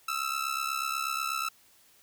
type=ring-modulated tone; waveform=sawtooth; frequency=1319 Hz; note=E6; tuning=1 cent sharp; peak=-23 dBFS; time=0.08-1.49 s; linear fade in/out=5 ms; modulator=34.1 Hz; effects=white hiss -61 dBFS RMS until 2.02 s